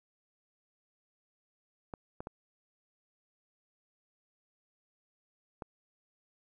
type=clicks; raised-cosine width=1 ms; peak=-26 dBFS; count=4; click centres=1.938 / 2.205 / 2.271 / 5.622 s; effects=11-bit